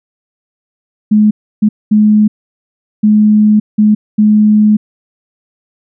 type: tone bursts at uneven times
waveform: sine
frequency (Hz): 212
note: G#3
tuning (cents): +36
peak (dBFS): -4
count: 6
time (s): 1.11-1.31 / 1.62-1.69 / 1.91-2.28 / 3.03-3.6 / 3.78-3.95 / 4.18-4.77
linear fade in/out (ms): 10
effects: none